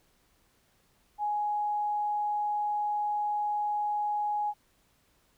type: tone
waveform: sine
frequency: 834 Hz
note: G#5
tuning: 7 cents sharp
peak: -27 dBFS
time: 1.18-4.54 s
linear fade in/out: 50 ms
effects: pink hiss -68 dBFS RMS until 5.37 s